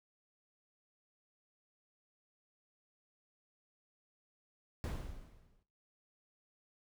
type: noise with exponential decay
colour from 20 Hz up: brown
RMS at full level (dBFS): -34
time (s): 4.84-5.63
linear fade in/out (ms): 0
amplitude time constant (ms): 170
effects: noise-tail reverb RT60 0.4 s tail -17 dB re dry